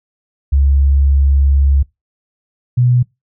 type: tone pair in turn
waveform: sine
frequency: 69.3 / 123.48 Hz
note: C#2 / B2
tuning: 0 / 0 cents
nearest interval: minor seventh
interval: 1000 cents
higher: second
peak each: -8 dBFS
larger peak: neither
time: 0.52-1.83 / 2.77-3.03 s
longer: first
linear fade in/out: 10 ms
effects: noise-tail reverb RT60 0.2 s tail -23 dB re dry